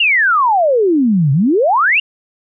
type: exponential two-way sweep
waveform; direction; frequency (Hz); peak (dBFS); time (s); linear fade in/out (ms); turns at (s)
sine; down then up; 2904 to 130.81 to 2904; -9; 0-2; 5; 1.32
effects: none